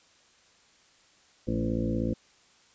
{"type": "harmonic tone with a mistuned harmonic", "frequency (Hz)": 56.4, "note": "A1", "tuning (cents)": 44, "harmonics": [1, 2, 3, 4, 5, 6, 8, 9, 10], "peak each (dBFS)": [-35, -33, -36, -31, -34, -35, -44, -36, -46], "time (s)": [1.47, 2.14], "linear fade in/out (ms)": 10, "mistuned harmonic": 3, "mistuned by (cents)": 36, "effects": ["white hiss -61 dBFS RMS until 2.74 s", "resampled to 16000 Hz"]}